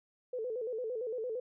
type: tone with vibrato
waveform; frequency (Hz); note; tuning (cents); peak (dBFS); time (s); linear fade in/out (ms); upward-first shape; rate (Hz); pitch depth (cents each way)
sine; 470.4; A#4; +16; -34; 0.33-1.4; 5; square; 8.8; 110
effects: none